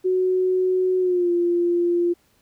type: tone with pitch glide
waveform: sine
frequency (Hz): 370 to 347.2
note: F#4 to F4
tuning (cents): 0 to -10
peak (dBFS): -17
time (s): 0.04-2.14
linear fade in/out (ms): 20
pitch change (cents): -110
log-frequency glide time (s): 0.99-1.31
effects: pink hiss -62 dBFS RMS until 2.41 s